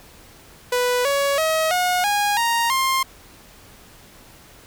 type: tone with pitch steps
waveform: sawtooth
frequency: 493.9 / 560.8 / 636.8 / 723.1 / 821.1 / 932.4 / 1058.7 Hz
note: B4 / C#5 / D#5 / F#5 / G#5 / A#5 / C6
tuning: 0 / +20 / +40 / -40 / -20 / 0 / +20 cents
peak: -14 dBFS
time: 0.72-3.03 s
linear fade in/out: 5 ms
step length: 330 ms
effects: pink hiss -47 dBFS RMS until 4.66 s